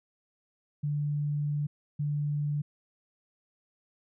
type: tone bursts at uneven times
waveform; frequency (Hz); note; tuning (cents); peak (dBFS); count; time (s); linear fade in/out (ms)
sine; 146.83; D3; 0; -27; 2; 0.83-1.67 / 1.99-2.62; 10
effects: none